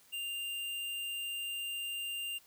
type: tone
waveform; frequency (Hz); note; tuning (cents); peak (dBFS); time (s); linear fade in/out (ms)
square; 2794; F7; 0; -37; 0.12-2.39; 20
effects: white hiss -63 dBFS RMS until 2.46 s